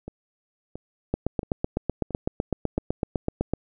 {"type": "two click trains", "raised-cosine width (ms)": 2, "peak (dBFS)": [-10, -22], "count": [20, 5], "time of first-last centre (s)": [[1.14, 3.536], [0.08, 2.783]], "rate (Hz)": [7.93, 1.48], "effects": []}